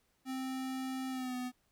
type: tone with pitch glide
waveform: square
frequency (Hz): 261.6 to 250.2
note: C4 to B3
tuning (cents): 0 to +23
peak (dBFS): -37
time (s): 0.25-1.52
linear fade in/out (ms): 50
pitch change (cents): -77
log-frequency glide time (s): 1.1-1.36
effects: pink hiss -75 dBFS RMS until 1.71 s